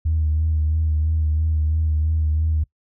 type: tone with vibrato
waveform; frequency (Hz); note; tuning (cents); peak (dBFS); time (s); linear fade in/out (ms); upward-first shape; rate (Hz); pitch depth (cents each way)
sine; 78.1; D#2; +7; -16; 0.05-2.64; 10; sine; 3; 35
effects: noise-tail reverb RT60 0.1 s tail -23 dB re dry + tanh soft clip ceiling -12 dBFS